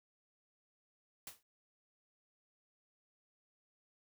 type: noise with exponential decay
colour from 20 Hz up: white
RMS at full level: -44 dBFS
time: 1.27-1.43 s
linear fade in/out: 2 ms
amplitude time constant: 33 ms
effects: none